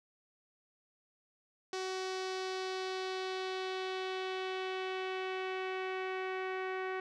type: tone with low-pass filter sweep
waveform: sawtooth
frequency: 375.5 Hz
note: F#4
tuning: 26 cents sharp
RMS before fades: -38 dBFS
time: 1.73-7 s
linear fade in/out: 2 ms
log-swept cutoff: 5600 to 2000 Hz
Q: 1.9
effects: none